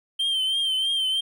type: tone with vibrato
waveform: triangle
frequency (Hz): 3136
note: G7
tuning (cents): 0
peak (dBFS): -20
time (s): 0.19-1.21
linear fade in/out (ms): 10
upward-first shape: triangle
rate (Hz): 3.1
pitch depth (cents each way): 58
effects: none